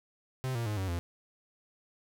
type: tone with pitch steps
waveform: 45% pulse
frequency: 130 / 117.16 / 105.59 / 95.17 / 85.77 Hz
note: C3 / A#2 / G#2 / F#2 / F2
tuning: -11 / +9 / +29 / +49 / -31 cents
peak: -31 dBFS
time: 0.44-0.99 s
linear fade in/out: 0 ms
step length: 110 ms
effects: none